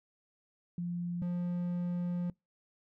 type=tone pair in turn; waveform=sine / triangle; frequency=174.1 / 176.02 Hz; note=F3 / F3; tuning=-5 / +14 cents; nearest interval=unison; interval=19 cents; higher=second; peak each=-33 / -29 dBFS; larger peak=second; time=0.78-1.22 / 1.22-2.3 s; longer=second; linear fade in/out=2 ms; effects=noise-tail reverb RT60 0.2 s tail -25 dB re dry